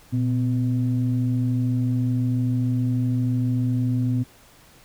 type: tone pair together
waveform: sine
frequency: 119.87 / 253.5 Hz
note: A#2 / B3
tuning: +49 / +45 cents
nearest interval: octave + minor second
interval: 1296 cents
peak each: -20 / -23 dBFS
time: 0.12-4.24 s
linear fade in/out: 20 ms
effects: tanh soft clip ceiling -13 dBFS + pink hiss -52 dBFS RMS until 4.84 s